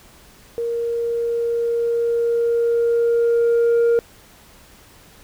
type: tone with level ramp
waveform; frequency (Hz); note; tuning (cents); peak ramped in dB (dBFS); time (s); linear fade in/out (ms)
sine; 467.9; A#4; +6; -20 to -10; 0.58-3.99; 0
effects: tanh soft clip ceiling -12 dBFS + pink hiss -48 dBFS RMS until 5.23 s